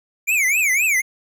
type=tone with vibrato; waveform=square; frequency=2303 Hz; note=D7; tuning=34 cents flat; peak=-16 dBFS; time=0.27-1.02 s; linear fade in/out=20 ms; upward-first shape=triangle; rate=3.9 Hz; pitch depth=270 cents each way; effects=none